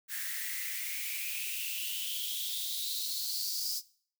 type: noise with high-pass filter sweep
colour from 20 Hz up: blue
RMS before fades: -36 dBFS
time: 0.08-3.82 s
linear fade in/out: 50 ms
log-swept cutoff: 1700 to 5100 Hz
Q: 7.4
effects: noise-tail reverb RT60 0.5 s tail -19 dB re dry